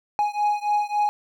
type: beating tone pair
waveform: triangle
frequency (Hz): 830.6 / 834.2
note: G#5 / G#5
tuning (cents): 0 / +7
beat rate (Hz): 3.6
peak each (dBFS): -21 / -22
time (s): 0.19-1.09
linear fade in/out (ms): 0
effects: none